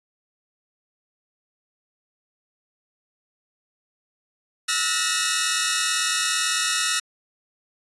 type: tone cluster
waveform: 10% pulse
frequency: 1303 / 1442 / 1812 / 1910 Hz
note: E6 / F#6 / A#6 / A#6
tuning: -20 / -45 / -50 / +42 cents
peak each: -18 dBFS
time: 4.68-7 s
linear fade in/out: 10 ms
effects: resampled to 24000 Hz